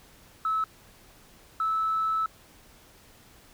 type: tone pair in turn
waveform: sine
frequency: 1300 / 1307.5 Hz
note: E6 / E6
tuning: -24 / -15 cents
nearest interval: unison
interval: 9 cents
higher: second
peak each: -23 dBFS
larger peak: neither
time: 0.45-0.64 / 1.6-2.26 s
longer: second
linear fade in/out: 2 ms
effects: tanh soft clip ceiling -19 dBFS + pink hiss -55 dBFS RMS until 3.53 s